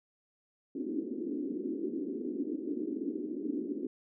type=band-pass noise; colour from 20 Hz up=pink; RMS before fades=-36 dBFS; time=0.75-3.87 s; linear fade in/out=5 ms; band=250 to 370 Hz; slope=48 dB/octave; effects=none